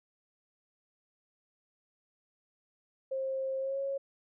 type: tone with pitch glide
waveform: sine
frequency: 532 to 548.9 Hz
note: C5 to C#5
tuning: +29 to -17 cents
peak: -31 dBFS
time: 3.11-3.98 s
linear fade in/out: 10 ms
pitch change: +54 cents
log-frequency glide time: 3.59-3.79 s
effects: none